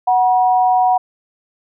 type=tone pair together; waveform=sine; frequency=740 / 959.9 Hz; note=F#5 / B5; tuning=0 / -50 cents; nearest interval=perfect fourth; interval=450 cents; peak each=-11 / -18 dBFS; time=0.07-0.98 s; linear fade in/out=10 ms; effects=none